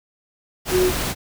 sine tone in noise, 366.4 Hz, F#4, 17 cents flat, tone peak -15 dBFS, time 0.7-0.92 s, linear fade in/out 50 ms, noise pink, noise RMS -24 dBFS, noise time 0.65-1.15 s, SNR +6 dB, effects none

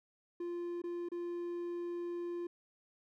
triangle tone with dropouts, 347.4 Hz, F4, 9 cents flat, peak -35 dBFS, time 0.4-2.47 s, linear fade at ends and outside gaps 5 ms, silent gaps 0.819-0.838 / 1.088-1.117 s, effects none

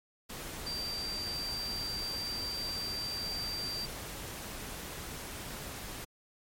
sine tone in noise, 4699 Hz, D8, in tune, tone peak -35 dBFS, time 0.66-3.86 s, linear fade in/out 10 ms, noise pink, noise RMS -42 dBFS, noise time 0.29-6.05 s, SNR +4 dB, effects MP3 64 kbps

